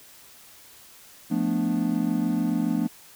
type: chord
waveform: triangle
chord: B half-diminished seventh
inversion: second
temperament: equal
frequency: 174.61 / 220 / 246.9 / 293.7 Hz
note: F3 / A3 / B3 / D4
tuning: 0 / 0 / 0 / 0 cents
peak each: -27 / -25 / -25 / -26 dBFS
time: 1.3-2.88 s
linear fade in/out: 20 ms
effects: white hiss -50 dBFS RMS until 3.15 s